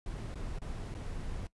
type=noise with dropouts; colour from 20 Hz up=brown; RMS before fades=-39 dBFS; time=0.06-1.47 s; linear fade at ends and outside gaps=2 ms; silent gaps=0.344-0.355 / 0.587-0.617 / 0.943-0.949 s; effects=noise-tail reverb RT60 0.1 s tail -18 dB re dry + resampled to 24000 Hz